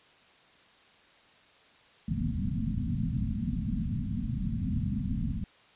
white low-pass noise, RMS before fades -31 dBFS, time 2.08-5.44 s, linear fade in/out 0 ms, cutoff 250 Hz, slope 96 dB/octave, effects white hiss -59 dBFS RMS until 5.75 s + resampled to 8000 Hz

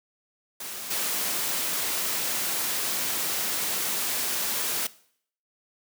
white noise with level steps, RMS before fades -36 / -28 dBFS, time 0.6-4.87 s, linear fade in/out 5 ms, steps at 0.9 s, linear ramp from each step 10 ms, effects noise-tail reverb RT60 0.6 s tail -19 dB re dry + high-pass 150 Hz 12 dB/octave

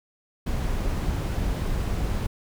brown noise, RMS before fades -26 dBFS, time 0.46-2.27 s, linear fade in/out 10 ms, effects none

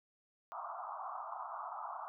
white band-pass noise, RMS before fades -44 dBFS, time 0.52-2.08 s, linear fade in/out 0 ms, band 660 to 1300 Hz, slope 96 dB/octave, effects none

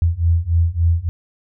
sine beating tone pair, 82.41 / 85.91 Hz, E2 / F2, 0 / -28 cents, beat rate 3.5 Hz, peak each -17 / -16 dBFS, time 0.02-1.09 s, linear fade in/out 0 ms, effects none

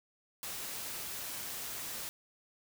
white noise, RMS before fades -41 dBFS, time 0.43-2.09 s, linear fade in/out 0 ms, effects none

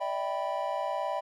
triangle chord, E minor seventh, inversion third, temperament equal with one note detuned, 587.3 / 646.4 / 784 / 987.8 Hz, D5 / E5 / G5 / B5, 0 / -34 / 0 / 0 cents, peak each -33 dBFS, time 0-1.21 s, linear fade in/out 20 ms, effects none

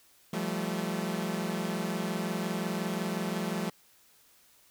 sawtooth tone cluster, 171.9 / 191.6 / 217.3 Hz, F3 / G3 / A3, -27 / -39 / -21 cents, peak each -31 dBFS, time 0.33-3.7 s, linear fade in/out 5 ms, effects white hiss -62 dBFS RMS until 4.7 s

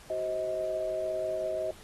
sine tone cluster, 375.2 / 526 / 632 Hz, F#4 / C5 / D#5, +24 / +9 / +27 cents, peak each -38 / -38 / -30 dBFS, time 0.1-1.71 s, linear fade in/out 2 ms, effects pink hiss -53 dBFS RMS until 1.83 s + AAC 32 kbps

